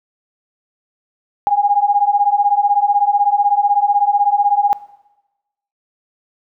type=beating tone pair; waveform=sine; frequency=806 / 822 Hz; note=G5 / G#5; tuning=+48 / -18 cents; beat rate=16 Hz; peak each=-16 / -14 dBFS; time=1.47-4.73 s; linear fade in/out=0 ms; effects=noise-tail reverb RT60 1.0 s tail -18 dB re dry